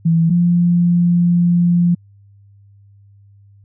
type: tone pair in turn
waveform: sine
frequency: 165.1 / 173.86 Hz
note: E3 / F3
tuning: +3 / -7 cents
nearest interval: minor second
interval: 90 cents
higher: second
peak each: -10 dBFS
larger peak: neither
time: 0.05-0.3 / 0.3-1.95 s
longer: second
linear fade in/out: 10 ms
effects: added 100 Hz sine -44 dBFS peak until 3.64 s